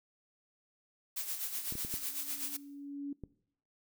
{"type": "noise with tremolo", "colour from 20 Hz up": "blue", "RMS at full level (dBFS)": -36, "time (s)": [1.16, 2.57], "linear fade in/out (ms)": 10, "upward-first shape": "sine", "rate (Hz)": 8, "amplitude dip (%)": 60}
{"type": "tone with exponential growth", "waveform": "sine", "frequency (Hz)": 283.1, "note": "C#4", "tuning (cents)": 37, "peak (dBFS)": -35, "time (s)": [1.52, 3.13], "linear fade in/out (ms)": 5, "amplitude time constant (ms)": 350}
{"type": "clicks", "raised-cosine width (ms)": 3, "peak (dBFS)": -30, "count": 5, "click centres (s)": [1.724, 1.754, 1.849, 1.94, 3.237]}
{"effects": ["noise-tail reverb RT60 0.7 s tail -21 dB re dry"]}